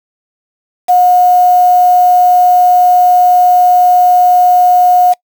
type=tone with quantisation; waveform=sine; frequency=722 Hz; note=F#5; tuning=43 cents flat; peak=-4 dBFS; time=0.88-5.14 s; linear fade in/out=20 ms; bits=4; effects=noise-tail reverb RT60 0.1 s tail -24 dB re dry